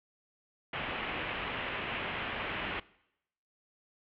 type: low-pass noise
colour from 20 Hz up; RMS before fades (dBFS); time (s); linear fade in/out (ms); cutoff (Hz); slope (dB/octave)
white; -37; 0.73-2.8; 5; 3000; 48
effects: noise-tail reverb RT60 0.8 s tail -21 dB re dry